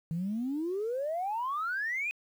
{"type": "exponential sweep", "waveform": "sine", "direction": "up", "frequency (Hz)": [158.2, 2544], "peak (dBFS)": -29, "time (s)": [0.11, 2.11], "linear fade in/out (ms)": 0, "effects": ["tanh soft clip ceiling -26 dBFS", "10-bit"]}